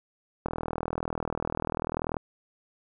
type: click train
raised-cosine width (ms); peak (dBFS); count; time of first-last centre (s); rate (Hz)
1; -15; 70; 0.46-2.168; 40.4
effects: none